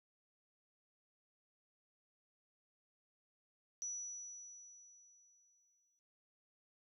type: tone with exponential decay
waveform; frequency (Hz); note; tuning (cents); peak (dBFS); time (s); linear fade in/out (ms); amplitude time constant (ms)
sine; 5900; F#8; -6; -39; 3.82-5.99; 0; 470
effects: none